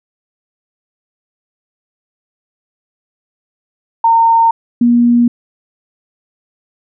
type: tone pair in turn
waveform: sine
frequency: 915 / 238.9 Hz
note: A#5 / A#3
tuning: -32 / +43 cents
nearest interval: octave + major seventh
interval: 2325 cents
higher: first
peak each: -6 dBFS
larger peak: neither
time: 4.04-4.51 / 4.81-5.28 s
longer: neither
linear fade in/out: 5 ms
effects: none